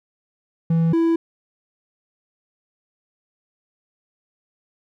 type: tone pair in turn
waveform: triangle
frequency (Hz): 164.81 / 331.1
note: E3 / E4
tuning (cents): 0 / +8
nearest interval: octave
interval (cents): 1208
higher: second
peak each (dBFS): -13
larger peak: neither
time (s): 0.7-0.93 / 0.93-1.16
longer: neither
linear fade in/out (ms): 5
effects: none